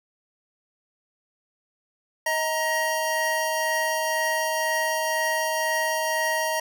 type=tone cluster; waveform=square; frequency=631 / 931 / 1895 Hz; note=D#5 / A#5 / A#6; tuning=+24 / -2 / +28 cents; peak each=-28 dBFS; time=2.26-6.6 s; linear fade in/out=5 ms; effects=none